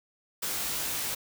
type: noise with comb filter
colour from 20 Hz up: white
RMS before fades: -32 dBFS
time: 0.42-1.15 s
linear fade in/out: 10 ms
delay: 19 ms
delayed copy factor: +0.95
effects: none